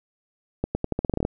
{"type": "accelerating click train", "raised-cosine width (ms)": 2, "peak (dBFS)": -10, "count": 12, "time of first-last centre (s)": [0.64, 1.251], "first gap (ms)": 110, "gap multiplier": 0.85, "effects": []}